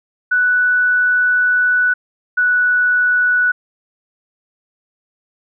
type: tone pair in turn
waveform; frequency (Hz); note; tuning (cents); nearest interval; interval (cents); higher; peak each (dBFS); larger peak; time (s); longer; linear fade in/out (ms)
sine; 1483 / 1476.8; F#6 / F#6; +4 / -4; unison; 8; first; -11; neither; 0.31-1.94 / 2.37-3.52; first; 10
effects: none